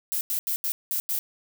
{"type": "noise bursts at uneven times", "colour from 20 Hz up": "violet", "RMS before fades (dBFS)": -27, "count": 6, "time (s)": [[0.12, 0.21], [0.3, 0.39], [0.47, 0.56], [0.64, 0.72], [0.91, 1], [1.09, 1.19]], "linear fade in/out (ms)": 0, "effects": []}